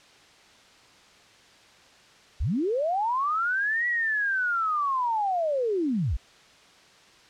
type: linear two-way sweep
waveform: sine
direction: up then down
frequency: 38.89 to 1950 to 38.89 Hz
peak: -23 dBFS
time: 2.4-6.17 s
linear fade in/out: 10 ms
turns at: 3.87 s
effects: white hiss -54 dBFS RMS until 7.29 s + low-pass 5000 Hz 12 dB/octave